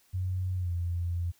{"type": "tone with pitch glide", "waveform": "sine", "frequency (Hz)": [92.3, 86.62], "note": ["F#2", "F2"], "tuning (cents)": [-4, -14], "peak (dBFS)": -28, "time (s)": [0.13, 1.32], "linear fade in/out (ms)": 20, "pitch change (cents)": -110, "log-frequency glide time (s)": [0.56, 0.72], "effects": ["white hiss -65 dBFS RMS until 1.39 s"]}